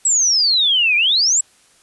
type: exponential two-way sweep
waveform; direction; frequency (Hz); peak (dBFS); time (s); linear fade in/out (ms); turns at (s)
sine; down then up; 7902 to 2349 to 7902; -12; 0.05-1.41; 5; 0.96
effects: white hiss -53 dBFS RMS until 1.82 s + resampled to 24000 Hz